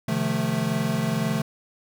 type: chord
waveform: square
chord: F dominant seventh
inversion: second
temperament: equal with one note detuned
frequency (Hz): 130.81 / 152.63 / 174.61 / 220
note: C3 / Eb3 / F3 / A3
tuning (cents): 0 / -33 / 0 / 0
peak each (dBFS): -31 / -29 / -30 / -27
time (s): 0.08-1.42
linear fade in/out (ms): 5
effects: none